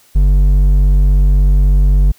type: tone with hard clipping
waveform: sine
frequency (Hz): 48.17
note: G1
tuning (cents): -30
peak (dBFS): -8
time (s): 0.15-2.12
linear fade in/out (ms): 10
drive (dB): 6
effects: white hiss -49 dBFS RMS until 2.18 s